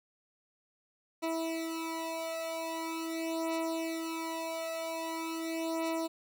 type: beating tone pair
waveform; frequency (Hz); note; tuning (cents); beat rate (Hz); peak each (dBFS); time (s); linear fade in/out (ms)
20% pulse; 326.4 / 326.83; E4 / E4; -17 / -15; 0.43; -33 / -31; 1.22-6.08; 20
effects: none